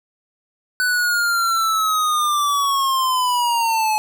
square linear sweep, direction down, 1500 to 851 Hz, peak -17 dBFS, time 0.8-3.98 s, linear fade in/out 0 ms, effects none

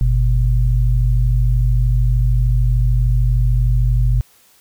sine tone pair together, 48.27 / 121.5 Hz, G1 / B2, -26 / -28 cents, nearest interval octave + major third, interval 1598 cents, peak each -13 / -16 dBFS, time 0.01-4.21 s, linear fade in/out 0 ms, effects white hiss -52 dBFS RMS until 4.6 s

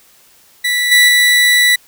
30% pulse tone with level steps, 1964 Hz, B6, 10 cents flat, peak -10 / -3 / -5 dBFS, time 0.64-1.76 s, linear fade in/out 10 ms, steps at 0.91 / 1.08 s, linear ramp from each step 10 ms, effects white hiss -48 dBFS RMS until 1.87 s

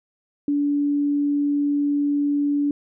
sine tone, 288.2 Hz, D4, 33 cents flat, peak -18 dBFS, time 0.48-2.71 s, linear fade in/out 2 ms, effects none

